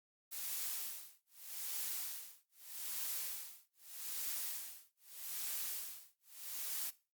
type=noise with tremolo; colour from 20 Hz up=blue; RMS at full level=-40 dBFS; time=0.31-6.91 s; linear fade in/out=20 ms; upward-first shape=sine; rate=0.81 Hz; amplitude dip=100%; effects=noise-tail reverb RT60 0.3 s tail -17 dB re dry + Opus 48 kbps